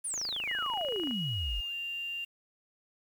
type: exponential sweep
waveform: sine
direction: down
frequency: 10160 to 42.95 Hz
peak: -32 dBFS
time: 0.04-1.61 s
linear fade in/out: 10 ms
type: click train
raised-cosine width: 0.5 ms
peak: -29 dBFS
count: 27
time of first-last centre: 0.14-1.11 s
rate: 26.8 Hz
type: tone with pitch glide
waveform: sine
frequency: 2900 to 2787 Hz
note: F#7 to F7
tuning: -35 to -4 cents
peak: -34 dBFS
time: 0.48-2.25 s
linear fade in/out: 10 ms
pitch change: -69 cents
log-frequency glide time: 1.33-1.74 s
effects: 9-bit